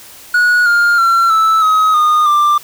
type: tone with pitch steps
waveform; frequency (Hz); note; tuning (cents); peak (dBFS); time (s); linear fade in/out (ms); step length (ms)
triangle; 1458 / 1408.3 / 1360.4 / 1314 / 1269.3 / 1226 / 1184.3; F#6 / F6 / F6 / E6 / D#6 / D#6 / D6; -26 / +14 / -46 / -6 / +34 / -26 / +14; -6; 0.34-2.58; 5; 320
effects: white hiss -37 dBFS RMS until 2.63 s